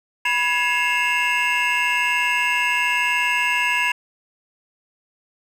triangle tone cluster, 982 / 1678 / 2145 / 2618 / 2779 Hz, B5 / G#6 / C7 / E7 / F7, -10 / +17 / +42 / -13 / -9 cents, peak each -22 dBFS, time 0.25-3.92 s, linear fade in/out 5 ms, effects tanh soft clip ceiling -9 dBFS

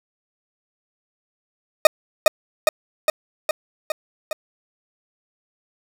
40% pulse tone with echo, 619 Hz, D#5, 9 cents flat, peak -4 dBFS, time 1.85-1.87 s, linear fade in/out 2 ms, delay 410 ms, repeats 6, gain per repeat -3 dB, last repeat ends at 4.33 s, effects none

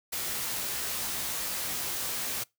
white noise with comb filter, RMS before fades -33 dBFS, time 0.12-2.44 s, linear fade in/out 10 ms, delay 17 ms, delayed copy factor +0.55, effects noise-tail reverb RT60 0.2 s tail -24 dB re dry

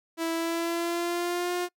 sawtooth tone with pitch glide, 329.6 to 355.3 Hz, E4 to F4, 0 to +30 cents, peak -23 dBFS, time 0.17-1.69 s, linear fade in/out 50 ms, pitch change +130 cents, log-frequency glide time 0.33-1.53 s, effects noise-tail reverb RT60 0.1 s tail -25 dB re dry

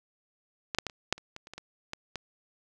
clicks, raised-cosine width 0.2 ms, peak -14 / -7 / -15 / -29 / -7 / -30 / -24 / -30 / -25 / -24 / -18 / -18 dBFS, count 12, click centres 0.748 / 0.786 / 0.867 / 0.898 / 1.126 / 1.18 / 1.364 / 1.471 / 1.536 / 1.58 / 1.934 / 2.157 s, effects none

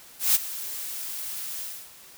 blue noise with ADSR envelope, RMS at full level -18 dBFS, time 0.19-1.91 s, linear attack 160 ms, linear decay 23 ms, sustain -16 dB, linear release 290 ms, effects white hiss -49 dBFS RMS until 2.17 s

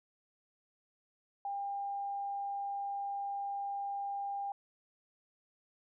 sine tone, 800 Hz, G5, 35 cents sharp, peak -35 dBFS, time 1.45-4.52 s, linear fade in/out 2 ms, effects none

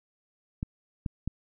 clicks, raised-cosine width 5 ms, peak -18 dBFS, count 3, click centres 0.629 / 1.062 / 1.276 s, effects none

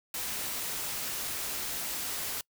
white noise, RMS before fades -35 dBFS, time 0.14-2.41 s, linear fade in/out 2 ms, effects noise-tail reverb RT60 0.1 s tail -25 dB re dry

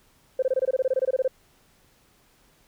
sine tone bursts, 521 Hz, C5, 7 cents flat, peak -18 dBFS, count 16, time 0.39-1.279 s, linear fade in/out 5 ms, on 34 ms, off 23 ms, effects tanh soft clip ceiling -14 dBFS + pink hiss -61 dBFS RMS until 2.67 s

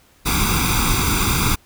pink noise with comb filter, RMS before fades -18 dBFS, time 0.25-1.56 s, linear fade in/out 20 ms, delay 0.83 ms, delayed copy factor +0.95, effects pink hiss -54 dBFS RMS until 1.65 s

